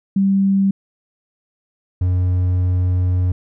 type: tone pair in turn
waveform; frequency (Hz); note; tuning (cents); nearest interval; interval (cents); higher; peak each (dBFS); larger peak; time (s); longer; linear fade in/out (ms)
sine / triangle; 195.3 / 90.64; G3 / F#2; -6 / -35; octave + minor second; 1329; first; -12; neither; 0.16-0.71 / 2.01-3.32; second; 5
effects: none

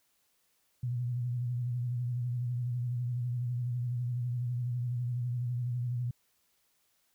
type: tone with vibrato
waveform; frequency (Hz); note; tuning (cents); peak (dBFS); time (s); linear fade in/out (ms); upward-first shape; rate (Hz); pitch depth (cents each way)
sine; 122.2; B2; -18; -30; 0.83-6.11; 5; sine; 12; 48
effects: white hiss -73 dBFS RMS until 7.14 s

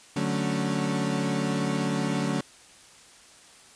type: chord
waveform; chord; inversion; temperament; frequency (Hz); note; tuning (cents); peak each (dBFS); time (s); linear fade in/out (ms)
35% pulse; D major seventh; none; equal; 146.83 / 185 / 220 / 277.2; D3 / F#3 / A3 / C#4; 0 / 0 / 0 / 0; -29; 0.16-2.41; 5
effects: white hiss -52 dBFS RMS until 3.75 s + resampled to 22050 Hz

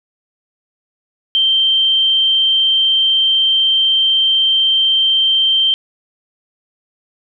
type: tone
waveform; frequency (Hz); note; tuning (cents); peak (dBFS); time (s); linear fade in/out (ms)
sine; 3136; G7; 0; -10; 1.35-5.74; 0
effects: none

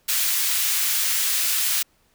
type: high-pass noise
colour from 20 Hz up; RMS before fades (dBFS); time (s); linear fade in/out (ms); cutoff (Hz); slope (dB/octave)
white; -22; 0.08-1.83; 10; 1700; 12
effects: pink hiss -63 dBFS RMS until 2.14 s

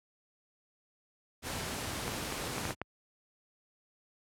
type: noise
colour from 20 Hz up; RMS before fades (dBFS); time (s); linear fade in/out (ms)
pink; -37; 1.42-2.75; 50
type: clicks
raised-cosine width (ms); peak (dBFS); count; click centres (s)
0.5; -20; 6; 2.079 / 2.324 / 2.582 / 2.653 / 2.707 / 2.816
effects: high-pass 60 Hz 12 dB/octave + low-pass 12000 Hz 12 dB/octave

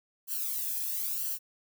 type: noise with flanger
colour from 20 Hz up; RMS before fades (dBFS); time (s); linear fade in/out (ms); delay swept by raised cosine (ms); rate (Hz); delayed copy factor
violet; -33; 0.27-1.39; 50; 0.67 to 1.2; 1; +0.9
effects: none

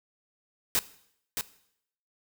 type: noise with echo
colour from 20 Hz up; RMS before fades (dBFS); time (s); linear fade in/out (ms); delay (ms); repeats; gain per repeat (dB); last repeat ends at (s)
white; -25; 0.75-0.79; 0; 620; 1; -6; 1.41
effects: noise-tail reverb RT60 0.7 s tail -17 dB re dry

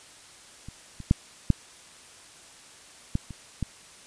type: clicks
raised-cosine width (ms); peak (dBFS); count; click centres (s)
5; -27 / -26 / -6 / -6 / -12 / -26 / -15; 7; 0.686 / 1.003 / 1.111 / 1.503 / 3.154 / 3.307 / 3.627
effects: white hiss -50 dBFS RMS until 4.06 s + resampled to 22050 Hz

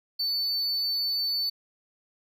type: tone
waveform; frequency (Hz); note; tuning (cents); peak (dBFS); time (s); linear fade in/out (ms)
triangle; 4503; C#8; +26; -24; 0.19-1.5; 10
effects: none

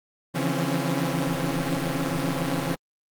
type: tone cluster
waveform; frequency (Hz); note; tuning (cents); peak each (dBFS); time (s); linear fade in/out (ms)
sawtooth; 140.9 / 164.5 / 171.7 / 260.6 / 277.9; C#3 / E3 / F3 / C4 / C#4; +29 / -3 / -29 / -7 / +4; -26; 0.34-2.76; 20
effects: Opus 32 kbps

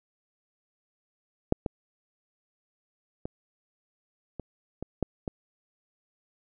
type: clicks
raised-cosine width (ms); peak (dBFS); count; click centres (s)
2; -7 / -15 / -20 / -22 / -21 / -12 / -18; 7; 1.524 / 1.662 / 3.255 / 4.397 / 4.826 / 5.027 / 5.278
effects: none

